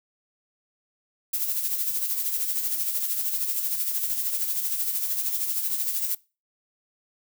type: noise with tremolo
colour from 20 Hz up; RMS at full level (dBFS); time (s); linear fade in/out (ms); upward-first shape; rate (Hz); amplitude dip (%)
violet; -25; 1.33-6.15; 5; sine; 13; 50
effects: noise-tail reverb RT60 0.3 s tail -22 dB re dry